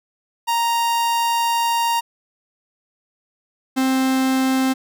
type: tone pair in turn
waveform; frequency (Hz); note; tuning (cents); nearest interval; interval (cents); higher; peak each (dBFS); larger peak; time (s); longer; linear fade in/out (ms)
45% pulse; 932.3 / 262.7; A#5 / C4; 0 / +7; octave + minor seventh; 2193; first; -17 / -16; second; 0.47-2.01 / 3.76-4.74; first; 20
effects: none